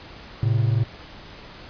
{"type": "tone pair together", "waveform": "triangle", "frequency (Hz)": [110, 133.31], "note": ["A2", "C3"], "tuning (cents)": [0, 33], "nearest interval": "minor third", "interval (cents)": 333, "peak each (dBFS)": [-17, -21], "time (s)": [0.43, 0.84], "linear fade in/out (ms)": 0, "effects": ["pink hiss -42 dBFS RMS until 1.69 s", "resampled to 11025 Hz"]}